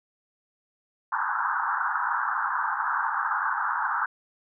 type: band-pass noise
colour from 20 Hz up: white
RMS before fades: -27 dBFS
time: 1.12-4.06 s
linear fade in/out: 5 ms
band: 820 to 1600 Hz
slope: 96 dB/octave
effects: none